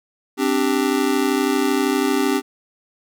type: chord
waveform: square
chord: C suspended second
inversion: none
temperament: just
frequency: 261.6 / 294.3 / 392.4 Hz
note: C4 / D4 / G4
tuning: 0 / +4 / +2 cents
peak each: -22 dBFS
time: 0.37-2.42 s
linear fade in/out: 50 ms
effects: none